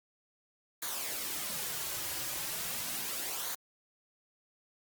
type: noise with flanger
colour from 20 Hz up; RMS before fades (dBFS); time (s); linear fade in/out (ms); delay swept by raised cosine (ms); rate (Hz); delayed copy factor
white; -37; 0.82-3.55; 5; 0.37 to 4.57; 0.37; -0.55
effects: Opus 48 kbps